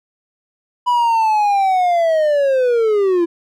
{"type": "linear sweep", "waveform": "triangle", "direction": "down", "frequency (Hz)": [987.8, 333.1], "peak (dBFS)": -10, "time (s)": [0.86, 3.26], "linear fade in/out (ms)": 20, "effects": []}